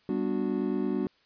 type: chord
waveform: triangle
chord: G major seventh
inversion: none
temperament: just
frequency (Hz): 196 / 245 / 294 / 367.5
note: G3 / B3 / D4 / F#4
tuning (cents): 0 / -14 / +2 / -12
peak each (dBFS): -30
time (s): 0.09-1.07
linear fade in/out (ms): 2
effects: white hiss -65 dBFS RMS until 1.25 s + resampled to 11025 Hz